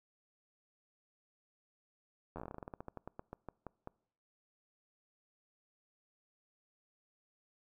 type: slowing click train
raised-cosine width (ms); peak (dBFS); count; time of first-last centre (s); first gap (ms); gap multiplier
1; -30; 23; 2.36-3.874; 11; 1.15
effects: noise-tail reverb RT60 0.7 s tail -25 dB re dry